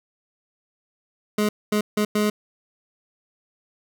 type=tone bursts at uneven times; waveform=25% pulse; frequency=210.2 Hz; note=G#3; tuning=21 cents sharp; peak=-15 dBFS; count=4; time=1.38-1.49 / 1.72-1.81 / 1.97-2.05 / 2.15-2.3 s; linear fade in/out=5 ms; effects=none